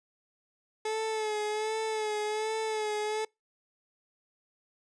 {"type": "tone with vibrato", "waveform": "30% pulse", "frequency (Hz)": 431.4, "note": "A4", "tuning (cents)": -34, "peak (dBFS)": -27, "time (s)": [0.85, 3.25], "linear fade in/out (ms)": 5, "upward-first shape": "sine", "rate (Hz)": 1.3, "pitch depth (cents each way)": 41, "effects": ["noise-tail reverb RT60 0.2 s tail -26 dB re dry", "resampled to 22050 Hz"]}